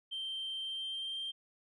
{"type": "tone with pitch glide", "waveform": "sine", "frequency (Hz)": [3136, 3167], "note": ["G7", "G7"], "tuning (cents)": [0, 17], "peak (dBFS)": -35, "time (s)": [0.11, 1.32], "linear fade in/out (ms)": 20, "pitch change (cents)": 17, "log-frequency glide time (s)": [0.61, 1.19], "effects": ["tanh soft clip ceiling -34 dBFS"]}